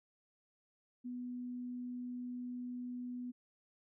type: tone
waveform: sine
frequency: 246.9 Hz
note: B3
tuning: in tune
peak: -40 dBFS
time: 1.04-3.32 s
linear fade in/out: 20 ms
effects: none